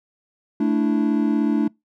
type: chord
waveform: triangle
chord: A suspended fourth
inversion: none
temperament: just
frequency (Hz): 220 / 293.3 / 330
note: A3 / D4 / E4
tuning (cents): 0 / -2 / +2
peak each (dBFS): -19 / -18 / -23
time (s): 0.6-1.68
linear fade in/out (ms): 5
effects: noise-tail reverb RT60 0.2 s tail -26 dB re dry